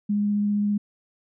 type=tone with vibrato; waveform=sine; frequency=206 Hz; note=G#3; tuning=14 cents flat; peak=-20 dBFS; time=0.09-0.78 s; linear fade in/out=10 ms; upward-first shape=triangle; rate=15 Hz; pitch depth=10 cents each way; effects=none